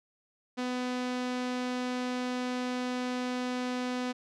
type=tone with low-pass filter; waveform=sawtooth; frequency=250.1 Hz; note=B3; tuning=22 cents sharp; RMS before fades=-33 dBFS; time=0.57-4.13 s; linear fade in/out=20 ms; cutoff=5400 Hz; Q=0.92; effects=none